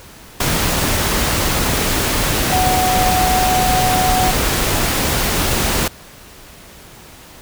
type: tone in noise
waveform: sine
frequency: 740 Hz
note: F#5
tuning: in tune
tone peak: -15 dBFS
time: 2.52-4.31 s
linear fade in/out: 5 ms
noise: pink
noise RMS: -17 dBFS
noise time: 0.4-5.88 s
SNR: -1 dB
effects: pink hiss -40 dBFS RMS until 7.41 s